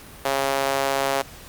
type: tone with high-pass filter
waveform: sawtooth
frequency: 136.9 Hz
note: C#3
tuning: 21 cents flat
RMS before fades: -23 dBFS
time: 0.25-1.22 s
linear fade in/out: 5 ms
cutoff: 600 Hz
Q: 1.6
effects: pink hiss -43 dBFS RMS until 1.48 s + Opus 48 kbps